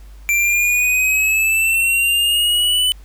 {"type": "exponential sweep", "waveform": "square", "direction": "up", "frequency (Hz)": [2349, 3006], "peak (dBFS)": -14, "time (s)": [0.29, 2.92], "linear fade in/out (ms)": 0, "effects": ["added 50 Hz sine -36 dBFS peak until 3.04 s", "pink hiss -52 dBFS RMS until 3.04 s"]}